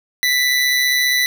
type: tone with amplitude modulation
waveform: 25% pulse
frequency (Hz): 1982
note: B6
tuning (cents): +6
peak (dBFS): -9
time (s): 0.23-1.26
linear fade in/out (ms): 0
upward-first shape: sine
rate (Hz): 135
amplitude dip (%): 35
effects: none